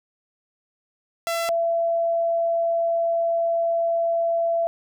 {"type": "tone pair in turn", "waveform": ["sawtooth", "sine"], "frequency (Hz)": [672, 672], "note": ["E5", "E5"], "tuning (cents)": [33, 33], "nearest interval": "unison", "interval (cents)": 0, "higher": "neither", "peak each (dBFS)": -19, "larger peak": "neither", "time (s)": [[1.27, 1.49], [1.49, 4.67]], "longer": "second", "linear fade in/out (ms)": 0, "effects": []}